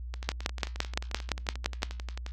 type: two click trains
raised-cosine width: 0.2 ms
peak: -21 / -9 dBFS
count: 25 / 10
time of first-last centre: 0.14-2.264 / 0.29-1.831 s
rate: 11.3 / 5.84 Hz
effects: added 60 Hz sine -36 dBFS peak until 2.32 s + Opus 48 kbps